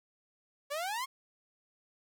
sawtooth exponential sweep, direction up, 554 to 1104 Hz, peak -30 dBFS, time 0.7-1.06 s, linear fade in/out 20 ms, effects none

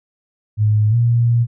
sine tone with pitch glide, 106.5 to 118.17 Hz, G#2 to A#2, +44 to +24 cents, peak -11 dBFS, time 0.57-1.47 s, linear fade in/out 50 ms, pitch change +180 cents, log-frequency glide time 0.9-0.95 s, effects none

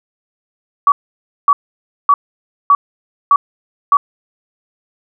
sine tone bursts, 1138 Hz, C#6, 45 cents sharp, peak -5 dBFS, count 6, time 0.87-3.97 s, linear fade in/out 2 ms, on 50 ms, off 560 ms, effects none

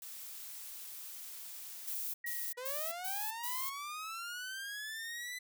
blue noise, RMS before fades -47 dBFS, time 0.02-1.94 s, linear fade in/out 2 ms
violet noise bursts, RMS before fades -39 dBFS, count 5, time 1.87-3.7 s, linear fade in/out 10 ms, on 270 ms, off 120 ms
sine tone with exponential decay, 1900 Hz, A#6, 33 cents sharp, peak -38 dBFS, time 2.24-2.75 s, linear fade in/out 5 ms, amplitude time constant 110 ms
sawtooth linear sweep, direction up, 483.5 to 2012 Hz, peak -37 dBFS, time 2.57-5.39 s, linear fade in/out 10 ms
effects none

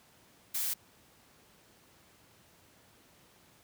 blue noise, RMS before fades -33 dBFS, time 0.54-0.74 s, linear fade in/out 10 ms, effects pink hiss -62 dBFS RMS until 3.63 s + high-pass 80 Hz 12 dB/octave

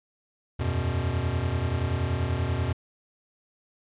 square chord, E suspended second, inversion none, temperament equal with one note detuned, 82.12 / 92.5 / 123.47 Hz, E2 / F#2 / B2, -6 / 0 / 0 cents, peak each -30 dBFS, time 0.59-2.73 s, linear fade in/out 10 ms, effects resampled to 8000 Hz

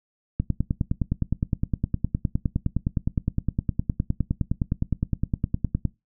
click train, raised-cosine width 5 ms, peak -10 dBFS, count 54, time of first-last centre 0.4-5.853 s, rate 9.72 Hz, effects noise-tail reverb RT60 0.2 s tail -20 dB re dry

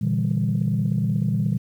sine chord, E half-diminished seventh, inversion second, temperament just, 118.67 / 148.33 / 164.81 / 197.78 Hz, Bb2 / D3 / E3 / G3, +31 / +18 / 0 / +16 cents, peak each -23 / -25 / -25 / -24 dBFS, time 0.01-1.58 s, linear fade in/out 10 ms, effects tanh soft clip ceiling -12 dBFS + 9-bit

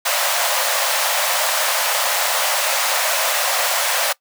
pink high-pass noise, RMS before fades -19 dBFS, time 0.05-4.13 s, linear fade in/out 10 ms, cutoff 530 Hz, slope 96 dB/octave, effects noise-tail reverb RT60 0.1 s tail -21 dB re dry

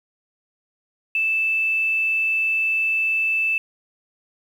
sine tone, 2637 Hz, E7, in tune, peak -18 dBFS, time 1.15-3.58 s, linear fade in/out 2 ms, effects 8-bit

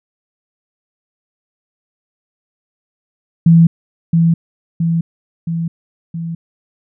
sine tone with echo, 166.3 Hz, E3, 16 cents sharp, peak -4 dBFS, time 3.46-3.67 s, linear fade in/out 5 ms, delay 670 ms, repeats 4, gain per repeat -4 dB, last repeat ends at 6.35 s, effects none

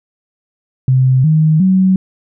sine tone with pitch steps, 130 / 156.39 / 188.15 Hz, C3 / D#3 / F#3, -11 / +9 / +29 cents, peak -7 dBFS, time 0.88-1.96 s, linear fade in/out 2 ms, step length 360 ms, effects none

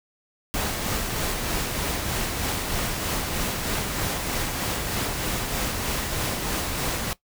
pink noise with tremolo, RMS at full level -26 dBFS, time 0.54-7.13 s, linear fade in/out 0 ms, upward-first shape sine, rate 3.2 Hz, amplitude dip 30%, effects noise-tail reverb RT60 0.1 s tail -18 dB re dry

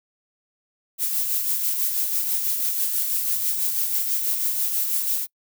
violet noise with tremolo, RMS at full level -22 dBFS, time 0.98-5.27 s, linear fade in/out 50 ms, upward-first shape sine, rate 6.1 Hz, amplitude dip 40%, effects noise-tail reverb RT60 0.1 s tail -25 dB re dry

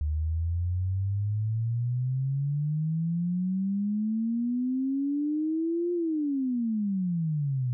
sine exponential two-way sweep, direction up then down, 74.3 to 353.4 to 120.9 Hz, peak -25 dBFS, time 0.01-7.73 s, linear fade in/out 0 ms, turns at 5.93 s, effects none

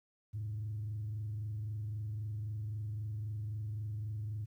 sine tone with frequency modulation, 106.3 Hz, G#2, 41 cents sharp, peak -35 dBFS, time 0.33-4.46 s, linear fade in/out 20 ms, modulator 23.8 Hz, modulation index 0.31, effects tanh soft clip ceiling -33 dBFS + 12-bit

